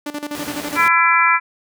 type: tone with tremolo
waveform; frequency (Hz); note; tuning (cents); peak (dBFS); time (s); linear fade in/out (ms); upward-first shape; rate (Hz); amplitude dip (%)
sawtooth; 294.1; D4; +3; -19; 0.06-0.81; 5; square; 12; 80
type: noise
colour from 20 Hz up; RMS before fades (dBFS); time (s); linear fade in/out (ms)
pink; -29; 0.35-0.88; 0
type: harmonic tone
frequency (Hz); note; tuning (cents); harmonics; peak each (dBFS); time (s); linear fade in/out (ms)
335.8; E4; +32; 3 / 4 / 5 / 6 / 7; -17 / -16 / -20 / -20 / -17; 0.75-1.4; 50
effects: high-pass 150 Hz 12 dB/octave